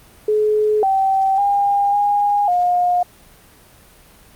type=tone with pitch steps; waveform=sine; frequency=425.9 / 773 / 806 / 818 / 713 Hz; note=G#4 / G5 / G5 / G#5 / F5; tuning=+44 / -24 / +48 / -26 / +36 cents; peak=-13 dBFS; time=0.28-3.03 s; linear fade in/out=5 ms; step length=550 ms; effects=pink hiss -47 dBFS RMS until 4.35 s + Opus 32 kbps